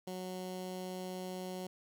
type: tone with notch filter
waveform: 15% pulse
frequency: 184.3 Hz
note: F#3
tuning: 7 cents flat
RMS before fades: -42 dBFS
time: 0.07-1.67 s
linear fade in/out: 5 ms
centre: 1700 Hz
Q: 1.6
effects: none